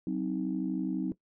sine chord, C diminished, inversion second, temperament just, 188.37 / 261.6 / 314 Hz, Gb3 / C4 / Eb4, +31 / 0 / +16 cents, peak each -33 dBFS, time 0.07-1.12 s, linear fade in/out 2 ms, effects noise-tail reverb RT60 0.1 s tail -17 dB re dry + tanh soft clip ceiling -20 dBFS

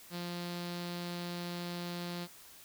sawtooth tone with low-pass filter, 174.6 Hz, F3, in tune, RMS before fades -40 dBFS, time 0.1-2.28 s, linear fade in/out 50 ms, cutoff 4400 Hz, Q 3.4, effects white hiss -55 dBFS RMS until 2.64 s

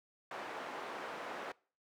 white band-pass noise, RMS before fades -44 dBFS, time 0.31-1.52 s, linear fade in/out 2 ms, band 360 to 1200 Hz, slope 12 dB/octave, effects noise-tail reverb RT60 0.4 s tail -23 dB re dry

